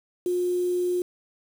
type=tone with quantisation; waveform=sine; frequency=357.5 Hz; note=F4; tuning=41 cents sharp; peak=-22 dBFS; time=0.26-1.02 s; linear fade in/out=2 ms; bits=7; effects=none